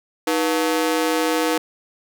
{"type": "ring-modulated tone", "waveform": "sawtooth", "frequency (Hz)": 401.1, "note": "G4", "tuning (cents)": 40, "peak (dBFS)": -11, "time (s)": [0.27, 1.58], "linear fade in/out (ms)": 5, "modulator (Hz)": 86.8, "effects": []}